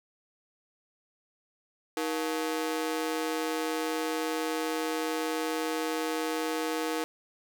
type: ring-modulated tone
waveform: sawtooth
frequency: 396.4 Hz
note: G4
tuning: 19 cents sharp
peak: -22 dBFS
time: 1.97-7.04 s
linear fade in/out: 0 ms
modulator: 80.4 Hz
effects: none

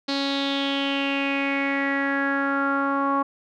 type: tone with low-pass filter sweep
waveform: sawtooth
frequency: 277.2 Hz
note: C#4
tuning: in tune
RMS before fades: -24 dBFS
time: 0.08-3.23 s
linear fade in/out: 10 ms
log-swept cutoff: 4300 to 1100 Hz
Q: 6.2
effects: none

